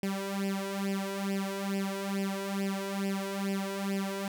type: tone with flanger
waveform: sawtooth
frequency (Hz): 196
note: G3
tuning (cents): 0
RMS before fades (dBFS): -33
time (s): 0.03-4.28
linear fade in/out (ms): 2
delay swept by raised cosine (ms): 0.38 to 2.08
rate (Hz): 2.3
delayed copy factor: +0.85
effects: none